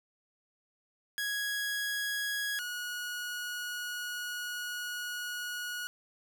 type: tone pair in turn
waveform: sawtooth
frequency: 1661.2 / 1454.4 Hz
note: G#6 / F#6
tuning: 0 / -30 cents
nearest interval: major second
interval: 230 cents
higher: first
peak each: -28 / -32 dBFS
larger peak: first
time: 1.18-2.59 / 2.59-5.87 s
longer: second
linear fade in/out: 0 ms
effects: none